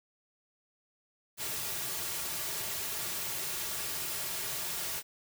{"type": "noise with comb filter", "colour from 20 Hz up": "white", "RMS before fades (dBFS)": -36, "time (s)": [1.37, 5.03], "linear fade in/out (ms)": 50, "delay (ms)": 3.9, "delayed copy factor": -0.55, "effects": []}